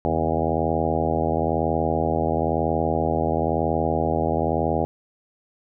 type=harmonic tone with a mistuned harmonic; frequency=81 Hz; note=E2; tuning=30 cents flat; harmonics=1 / 2 / 3 / 4 / 5 / 6 / 7 / 8 / 9 / 10; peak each=-29 / -29 / -29 / -29 / -29 / -29 / -29 / -29 / -29 / -29 dBFS; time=0.05-4.85 s; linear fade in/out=0 ms; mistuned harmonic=2; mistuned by=-83 cents; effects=none